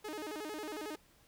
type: tone with vibrato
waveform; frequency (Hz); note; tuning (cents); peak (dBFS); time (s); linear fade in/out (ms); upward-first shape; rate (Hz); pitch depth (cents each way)
sawtooth; 361.1; F#4; -42; -36; 0.04-0.96; 10; square; 11; 280
effects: pink hiss -66 dBFS RMS until 1.27 s